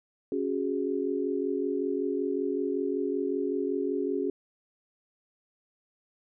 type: chord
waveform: sine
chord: C# suspended fourth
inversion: none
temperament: equal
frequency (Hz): 277.2 / 370 / 415.3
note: C#4 / F#4 / G#4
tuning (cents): 0 / 0 / 0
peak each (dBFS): -31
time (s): 0.32-4.3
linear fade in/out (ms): 2
effects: none